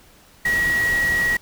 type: tone in noise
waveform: sine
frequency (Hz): 1911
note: A#6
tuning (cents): +43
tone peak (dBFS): -17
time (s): 0.45-1.37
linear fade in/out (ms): 5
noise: pink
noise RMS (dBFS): -30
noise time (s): 0.45-1.37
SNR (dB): +10
effects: pink hiss -51 dBFS RMS until 1.41 s